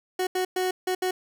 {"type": "tone bursts at uneven times", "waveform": "30% pulse", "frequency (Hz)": 369.1, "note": "F#4", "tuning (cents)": -4, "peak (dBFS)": -21, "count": 5, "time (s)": [[0.19, 0.27], [0.35, 0.45], [0.56, 0.71], [0.87, 0.95], [1.02, 1.11]], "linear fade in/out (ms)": 5, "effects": []}